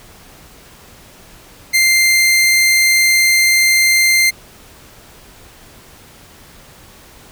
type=tone; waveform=sawtooth; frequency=2093 Hz; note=C7; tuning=in tune; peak=-6 dBFS; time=1.73-4.31 s; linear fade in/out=20 ms; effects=pink hiss -42 dBFS RMS until 7.31 s